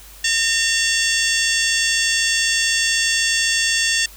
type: harmonic tone with a mistuned harmonic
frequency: 912 Hz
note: A#5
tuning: 38 cents flat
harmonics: 2 / 3 / 4 / 5 / 6 / 7 / 8 / 9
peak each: -21 / -23 / -24 / -25 / -26 / -26 / -27 / -28 dBFS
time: 0.24-4.06 s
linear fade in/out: 5 ms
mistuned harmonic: 4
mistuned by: -100 cents
effects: added 50 Hz sine -43 dBFS peak until 4.16 s + white hiss -43 dBFS RMS until 4.16 s